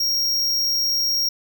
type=tone; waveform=square; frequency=5588 Hz; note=F8; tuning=in tune; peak=-19 dBFS; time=0-1.29 s; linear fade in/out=5 ms; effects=none